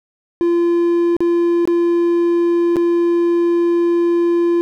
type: tone with dropouts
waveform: triangle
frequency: 343.3 Hz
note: F4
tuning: 30 cents flat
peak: -10 dBFS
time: 0.41-4.61 s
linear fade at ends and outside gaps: 0 ms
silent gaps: 1.166-1.205 / 1.654-1.675 / 2.759-2.767 s
effects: none